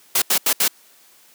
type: noise bursts at uneven times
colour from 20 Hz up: white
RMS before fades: -17 dBFS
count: 4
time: 0.15-0.22 / 0.3-0.38 / 0.46-0.53 / 0.6-0.68 s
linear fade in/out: 5 ms
effects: white hiss -52 dBFS RMS until 1.34 s + high-pass 200 Hz 12 dB/octave